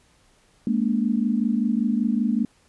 sine tone cluster, 210.4 / 235.6 / 289.2 Hz, G#3 / A#3 / D4, +23 / +19 / -27 cents, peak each -23 / -22 / -29 dBFS, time 0.67-2.45 s, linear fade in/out 2 ms, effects pink hiss -60 dBFS RMS until 2.68 s + resampled to 24000 Hz

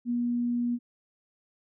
sine tone, 240.5 Hz, B3, 46 cents flat, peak -25 dBFS, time 0.05-0.79 s, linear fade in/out 50 ms, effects none

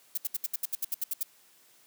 violet noise bursts, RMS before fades -30 dBFS, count 12, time 0.15-1.232 s, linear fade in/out 5 ms, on 26 ms, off 70 ms, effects white hiss -61 dBFS RMS until 1.86 s + high-pass 150 Hz 12 dB/octave

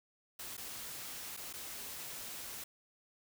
white noise with dropouts, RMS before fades -45 dBFS, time 0.39-2.64 s, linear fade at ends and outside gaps 5 ms, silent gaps 0.569-0.577 / 1.367-1.372 / 1.529-1.536 s, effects none

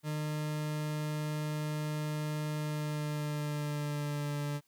40% pulse tone with pitch glide, 151.6 to 145.76 Hz, D#3 to D3, -45 to -13 cents, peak -32 dBFS, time 0.03-4.61 s, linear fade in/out 50 ms, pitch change -68 cents, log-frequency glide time 2.55-4.38 s, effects white hiss -73 dBFS RMS until 4.67 s

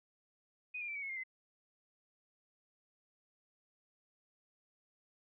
sine tone with pitch steps, 2489 / 2410 / 2333 / 2259 / 2187 / 2117 / 2050 Hz, D#7 / D7 / D7 / C#7 / C#7 / C7 / C7, 0 / +44 / -12 / +32 / -24 / +20 / -36 cents, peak -39 dBFS, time 0.74-1.237 s, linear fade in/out 10 ms, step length 71 ms, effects none

